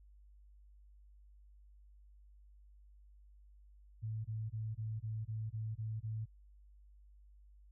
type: tone bursts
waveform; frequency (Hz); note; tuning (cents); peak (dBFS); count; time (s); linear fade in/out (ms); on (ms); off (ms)
sine; 110; A2; 0; -37; 9; 4.02-6.258; 20; 230; 21
effects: added 50 Hz sine -58 dBFS peak until 7.71 s